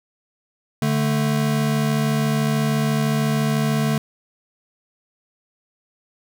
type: tone pair together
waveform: square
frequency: 146.83 / 220.7 Hz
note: D3 / A3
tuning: 0 / +5 cents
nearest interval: perfect fifth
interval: 705 cents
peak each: -21 / -22 dBFS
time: 0.82-3.98 s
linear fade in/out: 2 ms
effects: none